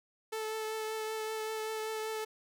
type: tone with vibrato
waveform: sawtooth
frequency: 437.4 Hz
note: A4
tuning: 10 cents flat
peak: -31 dBFS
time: 0.32-2.25 s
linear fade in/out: 10 ms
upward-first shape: triangle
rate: 5.2 Hz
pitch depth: 17 cents each way
effects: none